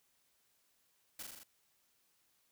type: noise with echo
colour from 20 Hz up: white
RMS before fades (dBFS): -45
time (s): 1.19-1.23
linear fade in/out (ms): 5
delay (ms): 41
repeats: 5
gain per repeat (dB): -2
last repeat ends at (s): 1.435
effects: white hiss -75 dBFS RMS until 2.51 s